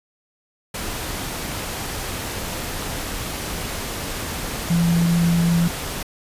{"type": "tone in noise", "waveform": "sine", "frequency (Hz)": 170, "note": "F3", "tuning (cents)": -46, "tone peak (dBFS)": -15, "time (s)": [4.7, 5.68], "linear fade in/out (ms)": 5, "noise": "pink", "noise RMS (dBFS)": -28, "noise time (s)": [0.74, 6.03], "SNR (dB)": 10, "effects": ["resampled to 32000 Hz"]}